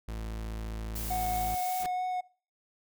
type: tone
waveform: 40% pulse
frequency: 54.9 Hz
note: A1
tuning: 3 cents flat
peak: -34 dBFS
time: 0.08-1.55 s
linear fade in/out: 5 ms
type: noise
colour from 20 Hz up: blue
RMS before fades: -39 dBFS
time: 0.95-1.84 s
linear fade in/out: 10 ms
type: tone with vibrato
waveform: triangle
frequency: 733 Hz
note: F#5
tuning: 16 cents flat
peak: -27 dBFS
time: 1.1-2.21 s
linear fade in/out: 10 ms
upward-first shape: sine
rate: 3.4 Hz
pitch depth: 10 cents each way
type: noise with exponential growth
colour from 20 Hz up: pink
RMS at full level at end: -37 dBFS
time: 1.74-1.86 s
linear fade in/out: 0 ms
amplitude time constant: 26 ms
effects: noise-tail reverb RT60 0.4 s tail -22 dB re dry